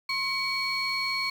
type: tone cluster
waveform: sine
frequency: 1073 / 2256 / 4332 Hz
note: C6 / C#7 / C#8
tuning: +43 / +30 / -41 cents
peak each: -32 / -28 / -29 dBFS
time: 0.09-1.3 s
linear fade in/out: 5 ms
effects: tanh soft clip ceiling -21 dBFS + 8-bit